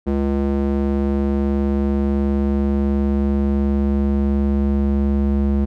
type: tone with band-pass filter sweep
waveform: square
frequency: 69.3 Hz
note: C#2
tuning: in tune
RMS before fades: -18 dBFS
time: 0.06-5.66 s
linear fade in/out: 20 ms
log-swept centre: 290 to 180 Hz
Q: 1.2
effects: none